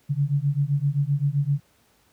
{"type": "beating tone pair", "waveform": "sine", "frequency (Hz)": [138.59, 146.29], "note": ["C#3", "D3"], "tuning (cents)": [0, -6], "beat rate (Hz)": 7.7, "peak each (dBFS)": -23, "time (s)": [0.09, 1.6], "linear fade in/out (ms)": 20, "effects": ["pink hiss -62 dBFS RMS until 2.12 s", "high-pass 60 Hz 12 dB/octave"]}